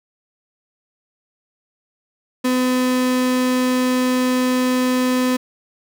35% pulse tone, 253.4 Hz, B3, 45 cents sharp, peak -14 dBFS, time 2.44-5.37 s, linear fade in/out 10 ms, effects none

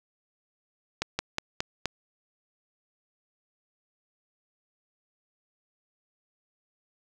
slowing click train, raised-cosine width 0.2 ms, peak -10 dBFS, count 5, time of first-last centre 1.02-1.857 s, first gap 170 ms, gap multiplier 1.14, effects none

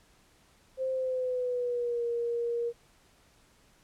sine tone with pitch glide, 523 to 471.4 Hz, C5 to A#4, -1 to +19 cents, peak -28 dBFS, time 0.77-2.73 s, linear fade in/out 50 ms, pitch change -180 cents, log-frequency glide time 0.92-2.04 s, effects pink hiss -63 dBFS RMS until 3.83 s + low-pass 11000 Hz 12 dB/octave

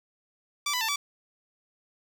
10% pulse tone with pitch steps, 1163 / 995 / 891 / 1152 Hz, D6 / B5 / A5 / D6, -17 / +13 / +22 / -34 cents, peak -18 dBFS, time 0.66-0.96 s, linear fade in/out 5 ms, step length 75 ms, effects none

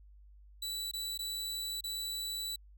sawtooth tone with dropouts, 3951 Hz, B7, in tune, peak -33 dBFS, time 0.62-2.56 s, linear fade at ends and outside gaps 5 ms, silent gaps 0.914-0.935 / 1.177-1.19 / 1.808-1.839 s, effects added 50 Hz sine -54 dBFS peak until 2.77 s

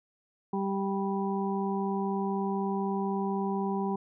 harmonic tone, 196 Hz, G3, in tune, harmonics 1 / 2 / 4 / 5, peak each -30 / -33 / -36 / -37 dBFS, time 0.53-3.96 s, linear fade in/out 5 ms, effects none

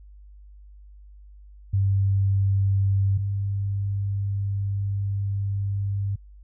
sine tone pair in turn, 98 / 99.48 Hz, G2 / G2, 0 / +26 cents, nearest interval unison, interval 26 cents, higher second, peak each -18 / -23 dBFS, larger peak first, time 1.73-3.18 / 3.18-6.16 s, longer second, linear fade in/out 10 ms, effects added 50 Hz sine -44 dBFS peak until 6.43 s

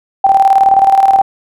sine tone with tremolo, 780 Hz, G5, 9 cents flat, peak -3 dBFS, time 0.24-1.22 s, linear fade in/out 5 ms, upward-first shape square, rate 19 Hz, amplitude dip 55%, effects none

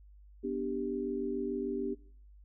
sine chord, G major, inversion first, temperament equal, 246.9 / 293.7 / 392 Hz, B3 / D4 / G4, 0 / 0 / 0 cents, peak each -37 / -37 / -35 dBFS, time 0.43-1.95 s, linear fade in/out 20 ms, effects noise-tail reverb RT60 0.5 s tail -20 dB re dry + added 50 Hz sine -53 dBFS peak until 2.44 s

